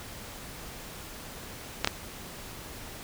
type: clicks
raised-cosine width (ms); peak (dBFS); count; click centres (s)
0.2; -6; 2; 1.846 / 1.874
effects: pink hiss -43 dBFS RMS until 3.03 s